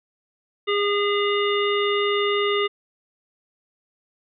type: harmonic tone with a mistuned harmonic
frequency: 408.1 Hz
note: G#4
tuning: 30 cents flat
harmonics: 1 / 3 / 5 / 7 / 9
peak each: -21 / -26 / -28 / -29 / -31 dBFS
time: 0.67-2.68 s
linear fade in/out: 20 ms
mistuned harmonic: 9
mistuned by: -34 cents
effects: none